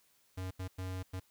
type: tone bursts at uneven times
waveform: square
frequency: 92.9 Hz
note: F#2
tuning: 7 cents sharp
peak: -38 dBFS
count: 4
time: 0.37-0.51 / 0.59-0.68 / 0.78-1.03 / 1.13-1.2 s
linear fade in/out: 10 ms
effects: white hiss -70 dBFS RMS until 1.3 s